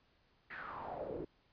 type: noise with band-pass filter sweep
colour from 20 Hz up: brown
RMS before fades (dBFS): -44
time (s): 0.5-1.25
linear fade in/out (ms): 10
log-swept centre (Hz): 1900 to 350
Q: 4.6
effects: pink hiss -72 dBFS RMS until 1.52 s + resampled to 11025 Hz